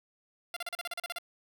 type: tone bursts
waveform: 10% pulse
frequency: 692 Hz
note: F5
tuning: 16 cents flat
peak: -26 dBFS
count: 11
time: 0.54-1.185 s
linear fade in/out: 2 ms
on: 25 ms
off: 37 ms
effects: none